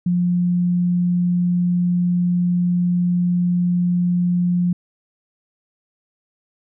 sine tone, 176.8 Hz, F3, 22 cents sharp, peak -15 dBFS, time 0.06-4.73 s, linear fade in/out 5 ms, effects none

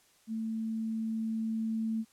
sine tone with level ramp, 222.6 Hz, A3, 20 cents sharp, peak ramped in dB -32 to -29 dBFS, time 0.27-2.05 s, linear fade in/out 50 ms, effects white hiss -65 dBFS RMS until 2.12 s + low-pass 11000 Hz 12 dB/octave

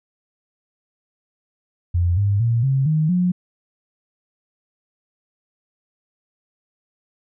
sine tone with pitch steps, 87.31 / 100.87 / 116.54 / 134.65 / 155.57 / 179.74 Hz, F2 / G2 / A#2 / C#3 / D#3 / F#3, 0 / +50 / 0 / -50 / 0 / -50 cents, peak -15 dBFS, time 1.94-3.32 s, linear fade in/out 10 ms, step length 230 ms, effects none

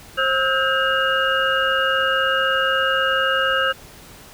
sine tone cluster, 533 / 1294 / 1458 / 1597 / 2847 Hz, C5 / E6 / F#6 / G6 / F7, +32 / -32 / -26 / +32 / +33 cents, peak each -23 / -22 / -28 / -21 / -24 dBFS, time 0.17-3.73 s, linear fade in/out 20 ms, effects pink hiss -43 dBFS RMS until 4.33 s

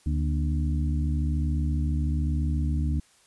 harmonic tone with a mistuned harmonic, 74.2 Hz, D2, 18 cents sharp, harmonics 1 / 2 / 3 / 4, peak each -24 / -30 / -34 / -36 dBFS, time 0.06-3 s, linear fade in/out 5 ms, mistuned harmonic 3, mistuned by +99 cents, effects white hiss -60 dBFS RMS until 3.26 s + resampled to 24000 Hz

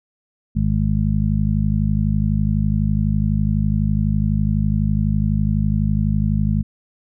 harmonic tone, 52 Hz, G#1, 3 cents sharp, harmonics 1 / 2 / 3 / 4, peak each -21 / -21 / -21 / -21 dBFS, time 0.55-6.63 s, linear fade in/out 20 ms, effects none

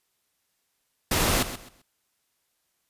pink noise with echo, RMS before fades -23 dBFS, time 1.11-1.43 s, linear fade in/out 5 ms, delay 130 ms, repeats 3, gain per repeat -12 dB, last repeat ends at 1.82 s, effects white hiss -74 dBFS RMS until 2.89 s + resampled to 32000 Hz

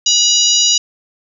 harmonic tone, 968 Hz, B5, 35 cents flat, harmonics 3 / 4 / 5 / 6 / 7, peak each -16 / -16 / -16 / -16 / -16 dBFS, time 0.06-0.78 s, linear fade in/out 5 ms, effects none

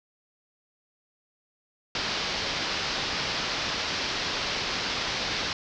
white low-pass noise, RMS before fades -30 dBFS, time 1.95-5.53 s, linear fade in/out 2 ms, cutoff 5400 Hz, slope 48 dB/octave, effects none

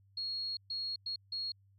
sine tone bursts at uneven times, 4303 Hz, C8, 48 cents sharp, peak -35 dBFS, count 4, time 0.17-0.57 / 0.7-0.96 / 1.06-1.16 / 1.32-1.52 s, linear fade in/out 5 ms, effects added 98 Hz sine -63 dBFS peak until 1.78 s

